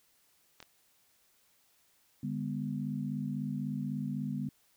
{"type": "clicks", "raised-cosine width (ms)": 0.2, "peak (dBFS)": -31, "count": 2, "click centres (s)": [0.603, 0.627]}
{"type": "chord", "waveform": "sine", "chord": "G# diminished", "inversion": "second", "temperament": "equal with one note detuned", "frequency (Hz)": [146.83, 203.1, 246.9], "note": ["D3", "G#3", "B3"], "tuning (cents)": [0, -38, 0], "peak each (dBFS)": -37, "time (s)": [2.23, 4.49], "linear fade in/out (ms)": 5}
{"effects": ["white hiss -69 dBFS RMS until 4.76 s"]}